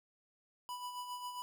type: tone with tremolo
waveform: square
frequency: 987.8 Hz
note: B5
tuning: in tune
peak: -40 dBFS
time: 0.69-1.42 s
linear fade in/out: 0 ms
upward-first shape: sine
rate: 7.4 Hz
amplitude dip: 50%
effects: none